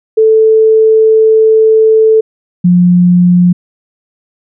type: tone pair in turn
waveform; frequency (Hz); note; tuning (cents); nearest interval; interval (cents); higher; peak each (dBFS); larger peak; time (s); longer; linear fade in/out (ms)
sine; 440 / 177.62; A4 / F3; 0 / +30; octave + major third; 1570; first; -3; neither; 0.17-2.21 / 2.64-3.53; first; 10
effects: none